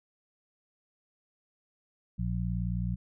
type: harmonic tone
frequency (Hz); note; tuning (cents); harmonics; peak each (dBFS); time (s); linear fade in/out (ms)
59.2; A#1; +27; 1 / 2 / 3; -33 / -33 / -33; 2.18-2.96; 20
effects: none